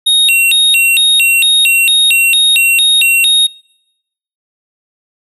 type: tone with vibrato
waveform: square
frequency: 3195 Hz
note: G7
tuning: 32 cents sharp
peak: -7 dBFS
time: 0.06-3.47 s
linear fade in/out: 10 ms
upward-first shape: square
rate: 2.2 Hz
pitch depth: 270 cents each way
effects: noise-tail reverb RT60 0.9 s tail -26 dB re dry